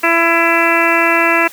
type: harmonic tone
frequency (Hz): 334.7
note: E4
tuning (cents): +26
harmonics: 1 / 2 / 3 / 4 / 5 / 6 / 7 / 8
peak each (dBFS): -18 / -18 / -18 / -18 / -18 / -18 / -18 / -18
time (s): 0.03-1.48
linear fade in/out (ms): 10
effects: white hiss -37 dBFS RMS until 1.52 s + high-pass 150 Hz 12 dB/octave